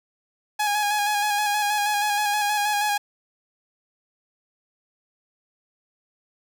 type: tone with vibrato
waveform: sawtooth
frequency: 830.6 Hz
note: G#5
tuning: in tune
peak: -17 dBFS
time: 0.59-2.98 s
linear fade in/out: 10 ms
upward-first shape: square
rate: 6.3 Hz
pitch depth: 25 cents each way
effects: 9-bit